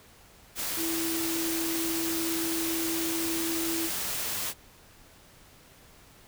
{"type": "tone in noise", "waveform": "sine", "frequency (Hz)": 329.7, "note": "E4", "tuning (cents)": 0, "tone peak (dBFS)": -30, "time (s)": [0.76, 3.9], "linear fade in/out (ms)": 50, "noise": "white", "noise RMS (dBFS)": -32, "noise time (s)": [0.55, 4.54], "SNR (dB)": -1, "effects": ["pink hiss -55 dBFS RMS until 6.27 s"]}